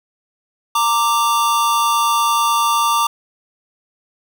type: tone pair together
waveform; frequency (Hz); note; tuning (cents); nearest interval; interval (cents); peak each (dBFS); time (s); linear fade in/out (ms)
square; 923.6 / 1174.7; A#5 / D6; -16 / 0; major third; 416; -19 / -16; 0.75-3.07; 5
effects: none